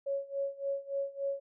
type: tone with tremolo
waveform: sine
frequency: 554.4 Hz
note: C#5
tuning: in tune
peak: -29 dBFS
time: 0.06-1.4 s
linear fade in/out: 10 ms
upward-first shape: sine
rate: 3.5 Hz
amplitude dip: 90%
effects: none